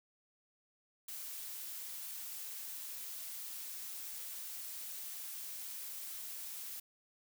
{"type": "noise", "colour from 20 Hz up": "blue", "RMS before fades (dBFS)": -45, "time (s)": [1.08, 6.8], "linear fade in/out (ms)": 5, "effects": []}